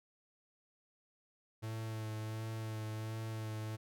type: tone with vibrato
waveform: 45% pulse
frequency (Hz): 110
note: A2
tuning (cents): 0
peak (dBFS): -39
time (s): 1.62-3.77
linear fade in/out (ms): 20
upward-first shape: sine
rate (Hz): 1.4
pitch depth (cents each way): 22
effects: none